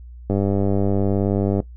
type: click train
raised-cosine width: 2 ms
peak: -8 dBFS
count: 130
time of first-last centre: 0.3-1.602 s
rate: 99.1 Hz
effects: noise-tail reverb RT60 0.1 s tail -18 dB re dry + added 60 Hz sine -36 dBFS peak until 1.76 s